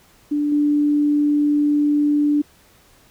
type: tone with level steps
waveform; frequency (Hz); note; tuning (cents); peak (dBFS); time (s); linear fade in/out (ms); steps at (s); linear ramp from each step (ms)
sine; 293.7; D4; 0; -17 / -14; 0.31-2.42; 10; 0.52; 2
effects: pink hiss -53 dBFS RMS until 3.1 s